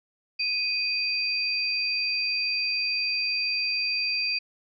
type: tone pair together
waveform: sine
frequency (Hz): 2489 / 4693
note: D#7 / D8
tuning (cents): 0 / -2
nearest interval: major seventh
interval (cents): 1098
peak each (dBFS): -27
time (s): 0.39-4.39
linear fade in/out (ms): 10
effects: none